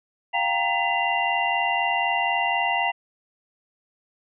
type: tone cluster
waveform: sine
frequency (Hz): 704 / 788 / 935 / 2007 / 2779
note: F5 / G5 / A#5 / B6 / F7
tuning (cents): +14 / +9 / +5 / +27 / -9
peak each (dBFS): -27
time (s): 0.33-2.92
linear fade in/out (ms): 20
effects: none